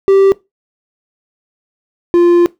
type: tone pair in turn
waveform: triangle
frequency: 390 / 347.5 Hz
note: G4 / F4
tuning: -9 / -9 cents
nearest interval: major second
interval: 200 cents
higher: first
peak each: -3 / -3 dBFS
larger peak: neither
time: 0.08-0.32 / 2.14-2.46 s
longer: second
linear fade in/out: 0 ms
effects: noise-tail reverb RT60 0.2 s tail -20 dB re dry